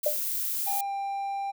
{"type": "noise", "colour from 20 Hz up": "violet", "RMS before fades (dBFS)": -30, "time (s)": [0.03, 0.81], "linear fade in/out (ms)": 5}
{"type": "tone with exponential decay", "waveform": "sine", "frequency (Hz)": 597, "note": "D5", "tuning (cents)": 28, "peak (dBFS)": -19, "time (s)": [0.06, 0.19], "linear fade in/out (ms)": 5, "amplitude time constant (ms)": 27}
{"type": "tone with pitch glide", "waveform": "triangle", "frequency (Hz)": [800, 792.2], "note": ["G5", "G5"], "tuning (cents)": [35, 18], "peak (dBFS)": -27, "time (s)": [0.66, 1.52], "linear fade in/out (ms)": 20, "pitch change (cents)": -17, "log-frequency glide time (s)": [0.8, 0.92]}
{"effects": []}